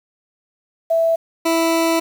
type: tone pair in turn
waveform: sine / 20% pulse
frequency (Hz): 659.3 / 329.6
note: E5 / E4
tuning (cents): 0 / 0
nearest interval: octave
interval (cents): 1200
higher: first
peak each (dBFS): -13 / -10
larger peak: second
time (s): 0.9-1.16 / 1.45-2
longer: second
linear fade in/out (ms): 10
effects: 7-bit